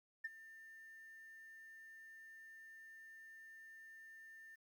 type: tone with ADSR envelope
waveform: sine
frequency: 1795 Hz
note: A6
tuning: 34 cents sharp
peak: -37 dBFS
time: 0.24-4.56 s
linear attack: 10 ms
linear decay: 27 ms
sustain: -18 dB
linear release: 15 ms
effects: tanh soft clip ceiling -36 dBFS + 12-bit